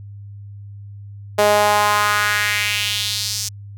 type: tone with high-pass filter sweep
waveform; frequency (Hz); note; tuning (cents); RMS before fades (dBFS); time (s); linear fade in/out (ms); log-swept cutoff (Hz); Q
sawtooth; 207.7; G#3; 0; -18; 1.38-3.49; 10; 550 to 5900; 2.6
effects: added 101 Hz sine -33 dBFS peak until 3.77 s